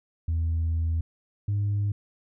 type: tone pair in turn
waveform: sine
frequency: 81.8 / 102.12 Hz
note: E2 / G#2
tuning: -13 / -29 cents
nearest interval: major third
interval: 384 cents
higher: second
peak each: -21 dBFS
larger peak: neither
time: 0.28-1.01 / 1.48-1.92 s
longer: first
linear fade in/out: 5 ms
effects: tanh soft clip ceiling -21 dBFS